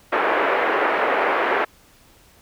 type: band-pass noise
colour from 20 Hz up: pink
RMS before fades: -20 dBFS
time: 0.12-1.65 s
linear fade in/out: 10 ms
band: 390 to 2100 Hz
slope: 24 dB/octave
effects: pink hiss -53 dBFS RMS until 2.41 s